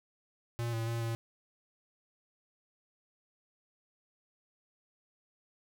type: tone with pitch steps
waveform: square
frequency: 117.7 / 113.8 / 116.2 / 114.8 Hz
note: A#2 / A#2 / A#2 / A#2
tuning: +17 / -41 / -5 / -26 cents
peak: -33 dBFS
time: 0.59-1.15 s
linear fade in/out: 0 ms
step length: 140 ms
effects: none